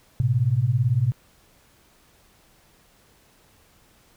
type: beating tone pair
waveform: sine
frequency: 110 / 128 Hz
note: A2 / C3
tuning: 0 / -38 cents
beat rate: 18 Hz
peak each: -22 / -20 dBFS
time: 0.2-1.12 s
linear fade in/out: 0 ms
effects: pink hiss -58 dBFS RMS until 4.16 s